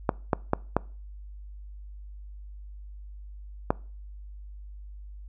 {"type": "clicks", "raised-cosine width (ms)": 1, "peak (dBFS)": -7, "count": 5, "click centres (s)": [0.092, 0.332, 0.534, 0.766, 3.705], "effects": ["noise-tail reverb RT60 0.4 s tail -23 dB re dry", "added 50 Hz sine -40 dBFS peak until 5.28 s"]}